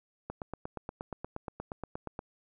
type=click train; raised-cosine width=1 ms; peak=-23 dBFS; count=17; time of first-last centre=0.3-2.191 s; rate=8.46 Hz; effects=none